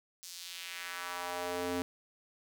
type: tone with high-pass filter sweep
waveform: square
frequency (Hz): 88.5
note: F2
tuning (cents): +23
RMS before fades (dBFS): -39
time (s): 0.23-1.82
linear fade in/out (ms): 0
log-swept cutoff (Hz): 5800 to 280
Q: 1.5
effects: none